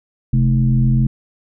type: tone with frequency modulation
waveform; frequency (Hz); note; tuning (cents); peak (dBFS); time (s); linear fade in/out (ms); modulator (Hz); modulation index
sine; 130; C3; -11; -11; 0.33-1.07; 5; 87.3; 0.89
effects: none